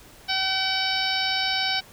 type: harmonic tone with a mistuned harmonic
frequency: 763 Hz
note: G5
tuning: 47 cents flat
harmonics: 1 / 2 / 3 / 4 / 5 / 6 / 7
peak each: -30 / -30 / -30 / -30 / -30 / -30 / -30 dBFS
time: 0.28-1.81 s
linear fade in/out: 20 ms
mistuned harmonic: 4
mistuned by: -18 cents
effects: pink hiss -49 dBFS RMS until 1.92 s